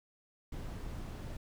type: noise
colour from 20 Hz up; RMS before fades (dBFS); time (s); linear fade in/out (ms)
brown; -42; 0.52-1.37; 5
effects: none